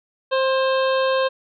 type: harmonic tone with a mistuned harmonic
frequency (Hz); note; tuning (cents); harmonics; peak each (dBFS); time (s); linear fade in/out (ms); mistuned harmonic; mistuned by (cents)
527; C5; +12; 1 / 2 / 3 / 5 / 6 / 7 / 8; -18 / -24 / -28 / -32 / -34 / -35 / -36; 0.31-1.29; 20; 3; +20
effects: none